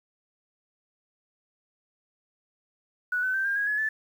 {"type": "tone with pitch steps", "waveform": "sine", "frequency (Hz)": [1473, 1515.3, 1558.8, 1603.5, 1649.6, 1696.9, 1745.6], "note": ["F#6", "F#6", "G6", "G6", "G#6", "G#6", "A6"], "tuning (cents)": [-8, 41, -10, 39, -12, 37, -14], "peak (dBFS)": -24, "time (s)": [3.12, 3.89], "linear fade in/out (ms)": 5, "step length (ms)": 110, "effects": ["9-bit"]}